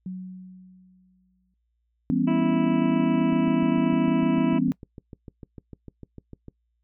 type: tone with exponential decay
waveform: sine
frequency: 185 Hz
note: F#3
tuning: in tune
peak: -29 dBFS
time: 0.06-1.54 s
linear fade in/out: 2 ms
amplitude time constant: 320 ms
type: chord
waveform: sine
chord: C# half-diminished seventh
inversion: first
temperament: just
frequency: 166.31 / 199.57 / 249.5 / 277.2 Hz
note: E3 / G3 / B3 / C#4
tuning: +16 / +31 / +18 / 0 cents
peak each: -28 / -28 / -23 / -25 dBFS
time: 2.1-4.72 s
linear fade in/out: 0 ms
type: harmonic tone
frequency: 328.2 Hz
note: E4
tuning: 8 cents flat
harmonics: 1 / 2 / 3 / 4 / 5 / 6 / 7 / 8 / 9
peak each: -26 / -33 / -35 / -43 / -49 / -49 / -44 / -42 / -47 dBFS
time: 2.27-4.59 s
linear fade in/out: 10 ms
type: click train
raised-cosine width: 3 ms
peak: -27 dBFS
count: 22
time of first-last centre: 3.33-6.483 s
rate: 6.66 Hz
effects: noise-tail reverb RT60 0.1 s tail -21 dB re dry + added 58 Hz sine -70 dBFS peak until 6.83 s